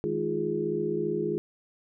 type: tone cluster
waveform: sine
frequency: 159.7 / 211.2 / 318.1 / 353.3 / 416.5 Hz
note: D#3 / G#3 / D#4 / F4 / G#4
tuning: +45 / +29 / +38 / +20 / +5 cents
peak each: -36 / -36 / -36 / -30 / -30 dBFS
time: 0.04-1.38 s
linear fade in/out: 0 ms
effects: none